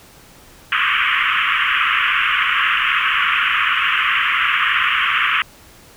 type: band-pass noise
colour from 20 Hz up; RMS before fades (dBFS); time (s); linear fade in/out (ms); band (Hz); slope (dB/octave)
pink; -17; 0.72-5.42; 2; 1100 to 3100; 96
effects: pink hiss -45 dBFS RMS until 5.96 s